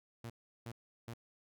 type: tone bursts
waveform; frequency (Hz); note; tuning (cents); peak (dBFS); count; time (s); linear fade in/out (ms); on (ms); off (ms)
sawtooth; 116.54; A#2; 0; -39; 3; 0.24-1.137; 5; 59; 360
effects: none